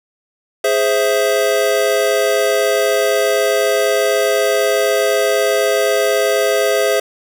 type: chord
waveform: square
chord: Ab augmented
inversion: none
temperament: equal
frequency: 415.3 / 523.3 / 659.3 Hz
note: Ab4 / C5 / E5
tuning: 0 / 0 / 0 cents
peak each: -18 dBFS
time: 0.64-7 s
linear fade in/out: 5 ms
effects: none